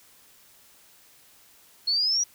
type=exponential sweep; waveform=sine; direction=up; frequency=4291 to 5850 Hz; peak=-21 dBFS; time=1.87-2.24 s; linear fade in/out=10 ms; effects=white hiss -56 dBFS RMS until 2.34 s